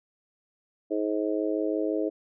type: harmonic tone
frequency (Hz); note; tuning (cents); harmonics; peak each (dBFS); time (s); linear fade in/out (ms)
105.9; G#2; +34; 3 / 4 / 5 / 6; -28 / -30 / -32 / -34; 0.9-2.1; 20
effects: none